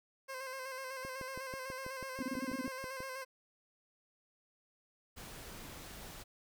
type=tone with vibrato; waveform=15% pulse; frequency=525 Hz; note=C5; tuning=6 cents sharp; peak=-35 dBFS; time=0.28-3.25 s; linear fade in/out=20 ms; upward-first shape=square; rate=8 Hz; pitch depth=34 cents each way
type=click train; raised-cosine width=2 ms; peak=-32 dBFS; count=13; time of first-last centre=1.05-3.004 s; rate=6.14 Hz
type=tone bursts; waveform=sine; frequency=258.2 Hz; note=C4; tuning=23 cents flat; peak=-34 dBFS; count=9; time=2.2-2.669 s; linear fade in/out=5 ms; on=29 ms; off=26 ms
type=noise; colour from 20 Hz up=pink; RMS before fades=-49 dBFS; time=5.16-6.24 s; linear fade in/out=20 ms
effects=none